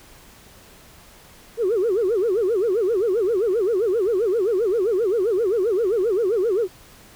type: tone with vibrato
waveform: sine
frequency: 415.3 Hz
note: G#4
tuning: in tune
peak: -16 dBFS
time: 1.57-6.68 s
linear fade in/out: 50 ms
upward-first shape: sine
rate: 7.6 Hz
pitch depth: 250 cents each way
effects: tanh soft clip ceiling -14 dBFS + pink hiss -48 dBFS RMS until 7.15 s